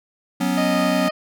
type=chord; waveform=square; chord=F# suspended fourth; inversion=none; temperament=equal; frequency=185 / 246.9 / 277.2 Hz; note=F#3 / B3 / C#4; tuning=0 / 0 / 0 cents; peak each=-24 dBFS; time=0.4-1.09 s; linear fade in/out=10 ms
type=harmonic tone; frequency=619 Hz; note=D#5; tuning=9 cents flat; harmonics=1 / 2 / 3 / 4 / 5 / 7 / 8; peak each=-22 / -28 / -32 / -34 / -36 / -39 / -40 dBFS; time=0.57-1.11 s; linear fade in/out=10 ms
effects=none